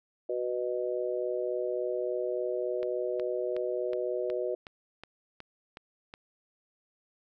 sine chord, B major, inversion second, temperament just, 370.4 / 493.9 / 617.4 Hz, F#4 / B4 / D#5, +2 / 0 / -14 cents, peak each -33 / -33 / -34 dBFS, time 0.29-4.55 s, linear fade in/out 5 ms
click train, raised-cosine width 0.3 ms, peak -27 dBFS, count 10, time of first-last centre 2.83-6.139 s, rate 2.72 Hz
effects none

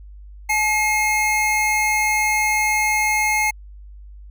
square tone pair together, 856 / 2142 Hz, A5 / C7, -48 / +40 cents, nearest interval octave + major third, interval 1588 cents, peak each -22 / -19 dBFS, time 0.49-3.51 s, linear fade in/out 10 ms, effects added 50 Hz sine -37 dBFS peak until 4.3 s

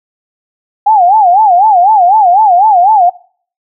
sine tone with vibrato, 784 Hz, G5, in tune, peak -3 dBFS, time 0.86-3.1 s, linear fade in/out 10 ms, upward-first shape sine, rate 4 Hz, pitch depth 210 cents each way, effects noise-tail reverb RT60 0.5 s tail -22 dB re dry

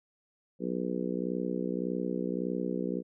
harmonic tone, 61.74 Hz, B1, in tune, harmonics 3 / 4 / 5 / 6 / 7 / 8, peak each -35 / -36 / -37 / -38 / -38 / -39 dBFS, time 0.59-3.03 s, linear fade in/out 50 ms, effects none

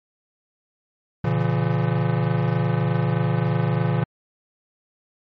square chord, A# diminished, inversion none, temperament just, 116.54 / 139.85 / 167.82 Hz, A#2 / C#3 / E3, 0 / +16 / +31 cents, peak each -24 dBFS, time 1.24-4.04 s, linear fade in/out 5 ms, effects low-pass 2000 Hz 12 dB/octave + MP3 32 kbps

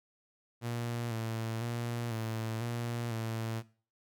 sawtooth tone with vibrato, 115.4 Hz, A#2, 17 cents flat, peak -30 dBFS, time 0.61-3.63 s, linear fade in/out 50 ms, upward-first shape square, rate 1 Hz, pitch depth 44 cents each way, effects noise-tail reverb RT60 0.4 s tail -19 dB re dry

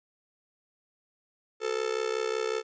45% pulse tone with amplitude modulation, 440 Hz, A4, in tune, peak -24 dBFS, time 1.6-2.63 s, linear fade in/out 50 ms, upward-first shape sine, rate 65.4 Hz, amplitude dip 90%, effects resampled to 16000 Hz

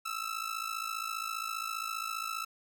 sawtooth ring-modulated tone, 1318.5 Hz, E6, in tune, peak -28 dBFS, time 0.05-2.45 s, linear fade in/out 10 ms, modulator 27.5 Hz, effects none

